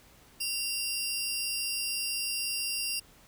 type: tone pair together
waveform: 20% pulse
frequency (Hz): 2766 / 4848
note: F7 / D#8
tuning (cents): -17 / -46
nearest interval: minor seventh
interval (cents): 971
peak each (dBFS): -29 / -27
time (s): 0.4-3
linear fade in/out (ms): 10
effects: pink hiss -58 dBFS RMS until 3.27 s

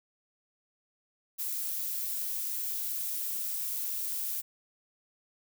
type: noise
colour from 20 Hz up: violet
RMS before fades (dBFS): -34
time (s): 1.38-4.42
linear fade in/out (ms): 20
effects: none

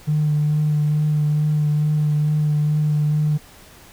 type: tone with vibrato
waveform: triangle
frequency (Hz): 150.6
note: D3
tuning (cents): +44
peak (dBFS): -12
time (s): 0.07-3.38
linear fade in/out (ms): 20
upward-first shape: sine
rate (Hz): 2.3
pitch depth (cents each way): 15
effects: tanh soft clip ceiling -13 dBFS + pink hiss -46 dBFS RMS until 3.92 s

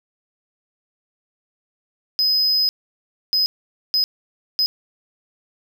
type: tone bursts at uneven times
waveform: triangle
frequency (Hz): 5040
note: D#8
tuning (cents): +21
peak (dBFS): -14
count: 4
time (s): 2.19-2.69 / 3.33-3.46 / 3.94-4.04 / 4.59-4.66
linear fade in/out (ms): 0
effects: none

